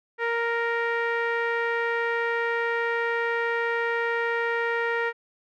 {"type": "tone with low-pass filter", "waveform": "sawtooth", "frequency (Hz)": 466.2, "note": "A#4", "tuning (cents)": 0, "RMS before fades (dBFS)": -26, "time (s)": [0.18, 5.13], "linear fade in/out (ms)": 50, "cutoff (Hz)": 1900, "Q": 3.4, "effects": []}